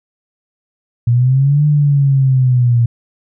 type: linear two-way sweep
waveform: sine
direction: up then down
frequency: 116.54 to 150 to 116.54 Hz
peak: -8 dBFS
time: 1.07-2.86 s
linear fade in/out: 5 ms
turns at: 1.65 s
effects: none